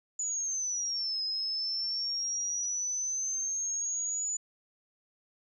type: exponential two-way sweep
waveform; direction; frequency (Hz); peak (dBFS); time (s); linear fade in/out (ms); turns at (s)
sine; down then up; 6970 to 5070 to 6970; -30; 0.19-4.37; 5; 1.23
effects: none